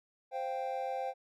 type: chord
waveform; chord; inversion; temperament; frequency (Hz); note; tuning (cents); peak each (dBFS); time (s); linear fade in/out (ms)
triangle; C suspended fourth; none; equal with one note detuned; 523.3 / 696.4 / 784; C5 / F5 / G5; 0 / -5 / 0; -36 / -39 / -35; 0.31-1.14; 50
effects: none